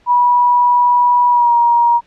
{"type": "tone with pitch glide", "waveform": "sine", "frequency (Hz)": [974, 946.3], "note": ["B5", "A#5"], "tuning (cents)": [-24, 26], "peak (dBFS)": -8, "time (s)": [0.06, 2.01], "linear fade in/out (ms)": 50, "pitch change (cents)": -50, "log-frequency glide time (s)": [1.29, 1.53], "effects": ["pink hiss -53 dBFS RMS until 2.06 s", "low-pass 4000 Hz 12 dB/octave"]}